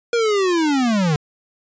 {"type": "linear sweep", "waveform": "square", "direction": "down", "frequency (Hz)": [478.8, 142.9], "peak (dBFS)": -16, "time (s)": [0.13, 1.16], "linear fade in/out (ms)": 2, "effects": ["resampled to 16000 Hz"]}